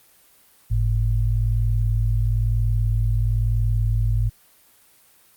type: tone pair together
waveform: sine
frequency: 48.97 / 110 Hz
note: G1 / A2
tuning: -1 / 0 cents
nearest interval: octave + major second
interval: 1401 cents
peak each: -20 dBFS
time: 0.7-4.3 s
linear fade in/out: 20 ms
effects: white hiss -55 dBFS RMS until 5.36 s + Opus 32 kbps